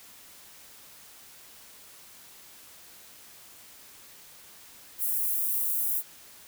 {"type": "high-pass noise", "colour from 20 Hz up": "white", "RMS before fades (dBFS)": -28, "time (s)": [4.98, 6.03], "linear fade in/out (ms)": 50, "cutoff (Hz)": 11000, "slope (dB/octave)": 24, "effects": ["white hiss -51 dBFS RMS until 6.47 s"]}